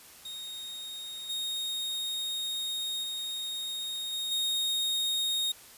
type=tone with level steps; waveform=40% pulse; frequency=3723 Hz; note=A#7; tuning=3 cents flat; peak=-37 / -30 / -32 / -30 / -26 dBFS; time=0.25-5.52 s; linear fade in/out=5 ms; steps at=1.29 / 3.03 / 4.12 / 4.31 s; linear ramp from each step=10 ms; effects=white hiss -52 dBFS RMS until 5.77 s + resampled to 32000 Hz